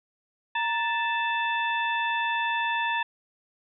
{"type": "harmonic tone with a mistuned harmonic", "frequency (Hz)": 880, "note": "A5", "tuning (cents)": 0, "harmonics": [1, 2, 3, 4], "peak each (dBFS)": [-27, -29, -32, -36], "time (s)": [0.55, 3.03], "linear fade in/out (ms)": 5, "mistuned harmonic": 1, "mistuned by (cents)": 100, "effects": []}